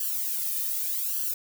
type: noise with flanger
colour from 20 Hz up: violet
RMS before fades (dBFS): -29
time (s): 0-1.34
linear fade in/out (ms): 5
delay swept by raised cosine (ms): 0.66 to 1.66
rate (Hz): 0.84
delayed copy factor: +1
effects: none